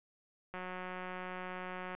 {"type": "click train", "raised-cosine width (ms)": 0.5, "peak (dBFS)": -28, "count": 259, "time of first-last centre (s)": [0.54, 1.95], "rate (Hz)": 183, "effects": ["resampled to 8000 Hz"]}